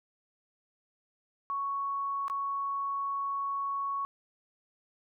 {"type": "tone with dropouts", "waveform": "sine", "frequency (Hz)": 1111, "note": "C#6", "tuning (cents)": 4, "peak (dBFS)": -30, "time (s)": [1.5, 4.05], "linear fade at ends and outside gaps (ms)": 0, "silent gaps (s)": [2.281, 2.299], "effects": []}